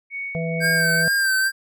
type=tone with tremolo; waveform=sine; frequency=2227 Hz; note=C#7; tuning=7 cents sharp; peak=-26 dBFS; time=0.1-1.04 s; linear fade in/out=50 ms; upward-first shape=sine; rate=2.2 Hz; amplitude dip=60%
type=harmonic tone; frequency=164.9 Hz; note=E3; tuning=1 cent sharp; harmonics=1 / 3 / 4; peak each=-24 / -29 / -30 dBFS; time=0.35-1.08 s; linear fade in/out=0 ms
type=tone with vibrato; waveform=square; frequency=1574 Hz; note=G6; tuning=7 cents sharp; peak=-18 dBFS; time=0.6-1.52 s; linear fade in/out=50 ms; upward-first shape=sine; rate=2.3 Hz; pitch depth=42 cents each way
effects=none